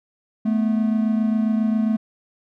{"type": "tone pair together", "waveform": "triangle", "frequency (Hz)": [217.6, 245], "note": ["A3", "B3"], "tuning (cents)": [-19, -14], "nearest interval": "major second", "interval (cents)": 205, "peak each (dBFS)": [-16, -23], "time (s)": [0.45, 1.97], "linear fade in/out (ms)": 10, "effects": []}